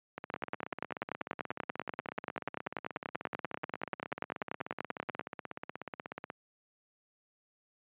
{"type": "two click trains", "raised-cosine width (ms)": 0.5, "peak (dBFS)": [-24, -18], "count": [102, 51], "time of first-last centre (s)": [[0.18, 6.301], [0.34, 5.194]], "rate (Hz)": [16.5, 10.3], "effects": ["high-pass 150 Hz 12 dB/octave", "resampled to 8000 Hz"]}